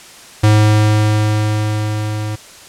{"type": "tone with level ramp", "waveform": "square", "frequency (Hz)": 106.6, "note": "G#2", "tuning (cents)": 46, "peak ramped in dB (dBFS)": [-7, -20], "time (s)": [0.43, 2.36], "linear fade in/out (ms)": 10, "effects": ["white hiss -38 dBFS RMS until 2.68 s", "low-pass 9000 Hz 12 dB/octave"]}